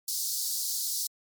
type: high-pass noise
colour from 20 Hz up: pink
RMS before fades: -31 dBFS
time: 0.08-1.07 s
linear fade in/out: 2 ms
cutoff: 4300 Hz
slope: 48 dB/octave
effects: MP3 96 kbps